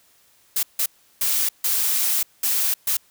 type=noise bursts at uneven times; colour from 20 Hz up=blue; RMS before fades=-21 dBFS; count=6; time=0.56-0.63 / 0.79-0.86 / 1.21-1.49 / 1.64-2.23 / 2.43-2.74 / 2.87-2.97 s; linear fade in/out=5 ms; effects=white hiss -58 dBFS RMS until 3.1 s